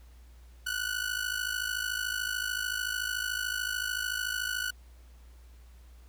sawtooth ring-modulated tone, 1480 Hz, F#6, in tune, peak -24 dBFS, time 0.66-4.71 s, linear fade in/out 10 ms, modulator 26.8 Hz, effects added 60 Hz sine -50 dBFS peak until 6.08 s + pink hiss -64 dBFS RMS until 6.08 s

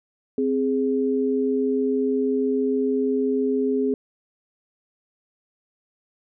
sine tone pair together, 261.6 / 415.3 Hz, C4 / G#4, 0 / 0 cents, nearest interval minor sixth, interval 800 cents, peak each -22 dBFS, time 0.38-3.94 s, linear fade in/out 2 ms, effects none

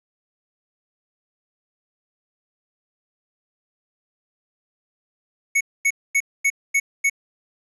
square tone bursts, 2217 Hz, C#7, in tune, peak -16 dBFS, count 6, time 5.55-7.098 s, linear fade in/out 10 ms, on 58 ms, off 240 ms, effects resampled to 24000 Hz + 9-bit

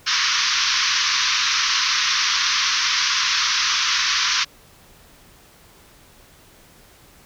white band-pass noise, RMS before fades -20 dBFS, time 0.06-4.45 s, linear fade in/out 20 ms, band 1000 to 6100 Hz, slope 96 dB/octave, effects pink hiss -50 dBFS RMS until 7.25 s

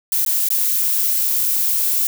violet noise with dropouts, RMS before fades -18 dBFS, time 0.12-2.07 s, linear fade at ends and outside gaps 1 ms, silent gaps 0.25-0.262 / 0.487-0.504 s, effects none

